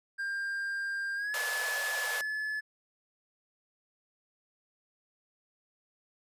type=tone with pitch glide; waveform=triangle; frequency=1597 to 1721.5 Hz; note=G6 to A6; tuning=+32 to -38 cents; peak=-30 dBFS; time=0.18-2.61 s; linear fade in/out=20 ms; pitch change=+130 cents; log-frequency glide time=1.15-1.36 s
type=high-pass noise; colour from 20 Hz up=pink; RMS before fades=-37 dBFS; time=1.34-2.21 s; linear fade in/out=0 ms; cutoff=470 Hz; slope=96 dB/octave
effects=resampled to 32000 Hz